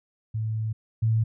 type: tone pair in turn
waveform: sine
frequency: 110 / 111.66 Hz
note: A2 / A2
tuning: 0 / +26 cents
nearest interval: unison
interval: 26 cents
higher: second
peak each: -25 / -19 dBFS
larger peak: second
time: 0.34-0.73 / 1.02-1.24 s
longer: first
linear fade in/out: 10 ms
effects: none